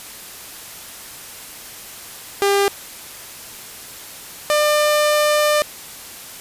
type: tone pair in turn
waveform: sawtooth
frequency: 399.6 / 598.7 Hz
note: G4 / D5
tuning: +33 / +33 cents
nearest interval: perfect fifth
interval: 700 cents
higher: second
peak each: -10 dBFS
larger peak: neither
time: 2.42-2.68 / 4.5-5.62 s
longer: second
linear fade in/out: 0 ms
effects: white hiss -36 dBFS RMS until 6.4 s + resampled to 32000 Hz